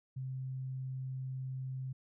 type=tone; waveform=sine; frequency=130.9 Hz; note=C3; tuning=1 cent sharp; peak=-37 dBFS; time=0.16-1.93 s; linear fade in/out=10 ms; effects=none